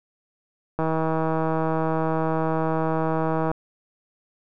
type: click train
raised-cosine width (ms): 1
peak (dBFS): -11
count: 437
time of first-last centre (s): 0.79-3.515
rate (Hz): 160
effects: none